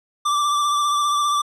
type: tone with vibrato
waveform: square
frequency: 1171 Hz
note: D6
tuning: 5 cents flat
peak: -18 dBFS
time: 0.25-1.42 s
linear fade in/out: 10 ms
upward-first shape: triangle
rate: 15 Hz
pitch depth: 33 cents each way
effects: low-pass 9000 Hz 12 dB/octave